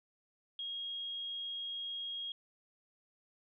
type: tone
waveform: sine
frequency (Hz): 3271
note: G#7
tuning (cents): -27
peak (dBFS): -38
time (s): 0.59-2.32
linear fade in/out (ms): 2
effects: none